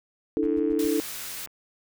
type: chord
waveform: sine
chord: D suspended second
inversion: none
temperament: equal with one note detuned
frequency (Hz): 293.7 / 326 / 440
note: D4 / E4 / A4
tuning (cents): 0 / -19 / 0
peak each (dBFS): -26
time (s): 0.37-1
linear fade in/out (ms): 0
type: noise bursts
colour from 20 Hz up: brown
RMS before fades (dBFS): -43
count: 4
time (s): 0.43-0.866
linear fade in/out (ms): 5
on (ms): 34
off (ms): 100
type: click train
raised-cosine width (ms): 0.5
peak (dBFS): -34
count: 95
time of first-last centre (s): 0.43-1.473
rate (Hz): 90.1
type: high-pass noise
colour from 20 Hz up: white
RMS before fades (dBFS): -36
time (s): 0.79-1.46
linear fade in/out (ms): 2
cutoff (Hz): 1200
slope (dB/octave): 24
effects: none